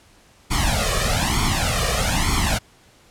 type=noise with flanger; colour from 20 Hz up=pink; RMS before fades=-20 dBFS; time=0.5-2.59 s; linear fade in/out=20 ms; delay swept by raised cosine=0.9 to 1.7 ms; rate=1.1 Hz; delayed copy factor=+0.95; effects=pink hiss -53 dBFS RMS until 3.1 s + low-pass 10000 Hz 12 dB/octave